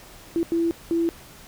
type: tone bursts at uneven times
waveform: sine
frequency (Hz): 334.8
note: E4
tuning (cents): +27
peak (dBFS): -19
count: 3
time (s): 0.36-0.43 / 0.52-0.71 / 0.91-1.09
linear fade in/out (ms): 0
effects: pink hiss -46 dBFS RMS until 1.47 s